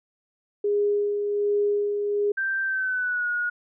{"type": "tone with tremolo", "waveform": "sine", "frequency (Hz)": 410.7, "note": "G#4", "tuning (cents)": -19, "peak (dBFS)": -19, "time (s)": [0.64, 2.32], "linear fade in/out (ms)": 5, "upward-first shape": "sine", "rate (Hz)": 1.3, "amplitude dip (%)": 40}
{"type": "tone with pitch glide", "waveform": "sine", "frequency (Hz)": [1568, 1446.2], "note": ["G6", "F#6"], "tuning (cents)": [0, -40], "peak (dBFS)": -23, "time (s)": [2.37, 3.5], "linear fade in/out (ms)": 10, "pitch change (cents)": -140, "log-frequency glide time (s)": [2.64, 3.28]}
{"effects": []}